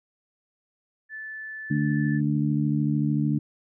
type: tone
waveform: sine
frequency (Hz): 1748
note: A6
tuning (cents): -12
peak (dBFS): -34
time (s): 1.09-2.21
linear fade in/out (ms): 50
type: harmonic tone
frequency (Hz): 73.42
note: D2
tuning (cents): 0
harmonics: 2 / 3 / 4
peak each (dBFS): -24 / -26 / -27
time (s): 1.7-3.39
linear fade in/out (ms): 10
effects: none